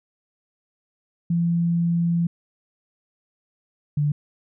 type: tone pair in turn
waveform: sine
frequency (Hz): 170 / 147.08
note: F3 / D3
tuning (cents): -46 / +3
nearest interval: minor third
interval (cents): 251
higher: first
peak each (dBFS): -18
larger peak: neither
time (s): 1.3-2.27 / 3.97-4.12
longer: first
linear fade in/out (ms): 5
effects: none